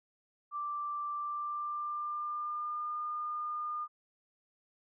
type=tone with pitch glide; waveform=sine; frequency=1174.7 to 1213.3 Hz; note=D6 to D#6; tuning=0 to -44 cents; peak=-34 dBFS; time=0.51-3.88 s; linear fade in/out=50 ms; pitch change=+56 cents; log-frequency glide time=1.14-3 s; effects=none